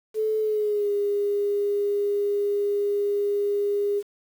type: tone with pitch glide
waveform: sine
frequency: 434.1 to 407.4 Hz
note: A4 to G#4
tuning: -23 to -33 cents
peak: -21 dBFS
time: 0.14-4.03 s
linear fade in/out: 50 ms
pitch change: -110 cents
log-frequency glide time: 0.39-0.91 s
effects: 8-bit